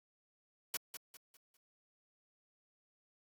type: noise with echo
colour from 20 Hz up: white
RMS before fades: -37 dBFS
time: 0.74-0.77 s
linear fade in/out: 2 ms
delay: 200 ms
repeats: 4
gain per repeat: -9 dB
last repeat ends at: 1.57 s
effects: high-pass 150 Hz 12 dB/octave + Opus 48 kbps